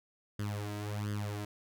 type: tone with flanger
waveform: sawtooth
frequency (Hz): 103.83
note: G#2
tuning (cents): 0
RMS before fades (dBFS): -37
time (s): 0.39-1.45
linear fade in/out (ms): 5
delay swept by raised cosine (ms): 0.61 to 3.11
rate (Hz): 1.4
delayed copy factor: +0.85
effects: none